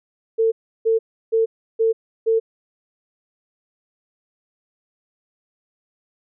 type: tone bursts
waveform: sine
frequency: 450 Hz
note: A4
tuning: 39 cents sharp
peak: -14 dBFS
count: 5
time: 0.38-2.4 s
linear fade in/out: 20 ms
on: 140 ms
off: 330 ms
effects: none